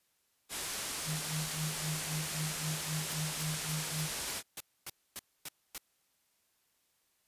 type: low-pass noise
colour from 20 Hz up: white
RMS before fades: -39 dBFS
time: 0.49-4.43 s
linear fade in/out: 50 ms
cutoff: 11000 Hz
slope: 24 dB/octave
type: tone with tremolo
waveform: sine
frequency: 155.56 Hz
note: D#3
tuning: in tune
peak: -33 dBFS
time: 1.05-4.1 s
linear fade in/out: 50 ms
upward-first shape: sine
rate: 3.8 Hz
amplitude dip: 90%
type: noise bursts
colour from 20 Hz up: white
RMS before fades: -41 dBFS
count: 10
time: 3.1-5.78 s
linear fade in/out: 2 ms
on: 34 ms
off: 260 ms
effects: white hiss -75 dBFS RMS until 7.27 s + resampled to 32000 Hz